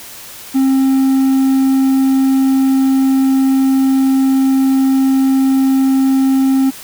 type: tone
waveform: triangle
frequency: 266.8 Hz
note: C4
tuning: 34 cents sharp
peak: -7 dBFS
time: 0.54-6.71 s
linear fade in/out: 20 ms
effects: white hiss -33 dBFS RMS until 6.83 s